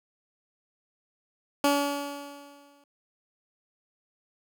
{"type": "tone with exponential decay", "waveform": "15% pulse", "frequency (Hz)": 284.9, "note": "C#4", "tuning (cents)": 48, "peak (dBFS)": -13, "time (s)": [1.64, 2.84], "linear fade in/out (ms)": 2, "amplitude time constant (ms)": 260, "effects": []}